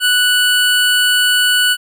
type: tone pair together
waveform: square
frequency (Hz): 1480 / 2960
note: F#6 / F#7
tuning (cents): 0 / 0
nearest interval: octave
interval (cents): 1200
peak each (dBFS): -14 / -14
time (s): 0-1.77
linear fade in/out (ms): 50
effects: none